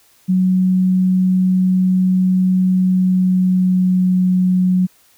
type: tone with pitch glide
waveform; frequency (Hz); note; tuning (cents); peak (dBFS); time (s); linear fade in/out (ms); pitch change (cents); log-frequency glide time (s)
sine; 185.2 to 183.39; F#3 to F#3; +2 to -15; -11; 0.28-4.87; 20; -17; 2.65-4.25
effects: white hiss -53 dBFS RMS until 5.17 s